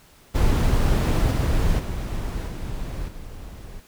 brown noise with level steps, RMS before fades -18 / -20 / -27 / -30 / -38 dBFS, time 0.34-3.81 s, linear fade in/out 20 ms, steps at 1.3 / 1.78 / 2.46 / 3.07 s, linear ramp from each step 20 ms, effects pink hiss -53 dBFS RMS until 3.87 s

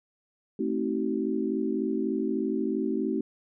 sine chord, A diminished seventh, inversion none, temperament just, 220 / 264 / 316.8 / 380.2 Hz, A3 / C4 / Eb4 / Gb4, 0 / +16 / +31 / +47 cents, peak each -31 dBFS, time 0.59-3.21 s, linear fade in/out 5 ms, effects none

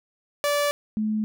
sawtooth / sine tone pair in turn, 580 / 215.1 Hz, D5 / A3, -22 / -39 cents, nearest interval octave + perfect fourth, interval 1717 cents, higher first, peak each -17 / -22 dBFS, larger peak first, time 0.44-0.71 / 0.97-1.24 s, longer neither, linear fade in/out 0 ms, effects none

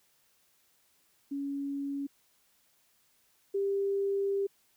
sine tone pair in turn, 280 / 396 Hz, C#4 / G4, +18 / +18 cents, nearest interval tritone, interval 600 cents, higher second, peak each -32 / -27 dBFS, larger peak second, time 1.31-2.07 / 3.54-4.47 s, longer second, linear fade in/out 10 ms, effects white hiss -69 dBFS RMS until 4.76 s

